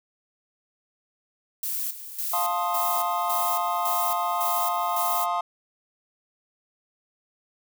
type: noise with tremolo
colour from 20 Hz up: violet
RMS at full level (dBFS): -29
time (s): 1.63-5.26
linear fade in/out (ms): 2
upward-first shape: square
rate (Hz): 1.8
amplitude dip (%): 70
type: chord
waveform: triangle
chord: F dominant seventh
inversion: none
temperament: equal with one note detuned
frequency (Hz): 698.5 / 880 / 1054.4 / 1244.5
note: F5 / A5 / C6 / Eb6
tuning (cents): 0 / 0 / +13 / 0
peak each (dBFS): -26 / -29 / -27 / -28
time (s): 2.33-5.41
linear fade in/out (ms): 5
effects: none